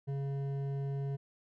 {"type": "tone with hard clipping", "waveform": "sine", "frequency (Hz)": 138.59, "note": "C#3", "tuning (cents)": 0, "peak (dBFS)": -35, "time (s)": [0.07, 1.17], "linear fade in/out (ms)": 20, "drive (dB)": 9, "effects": []}